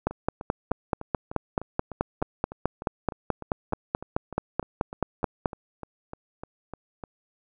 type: two click trains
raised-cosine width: 1 ms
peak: -22 / -9 dBFS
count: 24 / 26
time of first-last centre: 0.11-7.038 / 0.07-5.458 s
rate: 3.32 / 4.64 Hz
effects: none